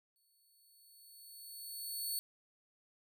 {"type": "tone with exponential growth", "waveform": "5% pulse", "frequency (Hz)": 4435, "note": "C#8", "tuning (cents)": 0, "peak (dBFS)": -28, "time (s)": [0.16, 2.19], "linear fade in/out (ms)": 0, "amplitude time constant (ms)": 440, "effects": []}